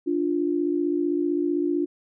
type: tone pair together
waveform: sine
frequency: 293.7 / 349.3 Hz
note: D4 / F4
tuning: 0 / 0 cents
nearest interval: minor third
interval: 300 cents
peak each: -24 / -24 dBFS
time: 0.06-1.86 s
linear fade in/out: 20 ms
effects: none